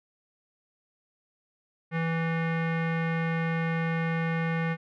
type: tone with low-pass filter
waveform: square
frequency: 164.4 Hz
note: E3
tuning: 4 cents flat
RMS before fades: -28 dBFS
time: 1.91-4.77 s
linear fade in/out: 50 ms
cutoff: 2000 Hz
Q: 3.4
effects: none